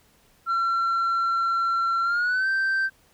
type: tone with pitch glide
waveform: sine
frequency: 1359 to 1561.1 Hz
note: F6 to G6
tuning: -48 to -8 cents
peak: -18 dBFS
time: 0.46-2.9 s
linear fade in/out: 50 ms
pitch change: +240 cents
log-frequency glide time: 2.03-2.48 s
effects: tanh soft clip ceiling -20 dBFS + pink hiss -60 dBFS RMS until 3.13 s